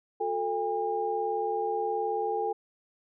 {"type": "tone cluster", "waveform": "sine", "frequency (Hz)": [363, 441.7, 807], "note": ["F#4", "A4", "G#5"], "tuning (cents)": [-33, 7, -50], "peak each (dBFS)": [-36, -30, -30], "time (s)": [0.2, 2.53], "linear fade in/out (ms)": 10, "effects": []}